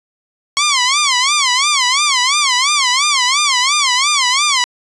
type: tone with vibrato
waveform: 10% pulse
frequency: 1088 Hz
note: C#6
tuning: 33 cents flat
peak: -3 dBFS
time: 0.57-4.64 s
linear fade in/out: 0 ms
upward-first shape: sine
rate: 2.9 Hz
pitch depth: 180 cents each way
effects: resampled to 24000 Hz